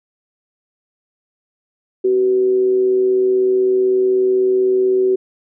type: tone with amplitude modulation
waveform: sine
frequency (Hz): 377.7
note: F#4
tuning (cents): +36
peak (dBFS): -10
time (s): 2.04-5.16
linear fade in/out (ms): 10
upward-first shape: sine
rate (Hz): 116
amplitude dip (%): 35
effects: none